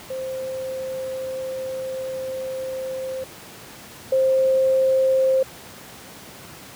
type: tone pair in turn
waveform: sine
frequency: 523.3 / 526.9 Hz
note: C5 / C5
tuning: 0 / +12 cents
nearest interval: unison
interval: 12 cents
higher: second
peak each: -26 / -15 dBFS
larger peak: second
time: 0.1-3.24 / 4.12-5.43 s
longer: first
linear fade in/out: 5 ms
effects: pink hiss -41 dBFS RMS until 6.75 s + high-pass 100 Hz 12 dB/octave